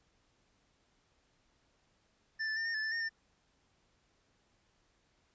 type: tone with pitch steps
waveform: square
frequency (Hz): 1771 / 1750 / 1801 / 1830 / 1740 / 1762 / 1835 / 1798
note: A6 / A6 / A6 / A#6 / A6 / A6 / A#6 / A6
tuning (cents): +11 / -10 / +40 / -32 / -20 / +2 / -28 / +37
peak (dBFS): -34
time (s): 2.39-3.094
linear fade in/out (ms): 20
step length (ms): 88
effects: pink hiss -73 dBFS RMS until 5.34 s + resampled to 16000 Hz